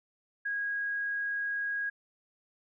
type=tone; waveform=sine; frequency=1644 Hz; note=G#6; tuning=18 cents flat; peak=-30 dBFS; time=0.45-1.9 s; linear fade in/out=10 ms; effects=none